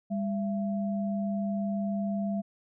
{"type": "tone pair together", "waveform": "sine", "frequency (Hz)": [200.9, 673], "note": ["G3", "E5"], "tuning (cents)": [43, 36], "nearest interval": "octave + major sixth", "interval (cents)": 2093, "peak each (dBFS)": [-28, -36], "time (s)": [0.1, 2.42], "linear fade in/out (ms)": 20, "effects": []}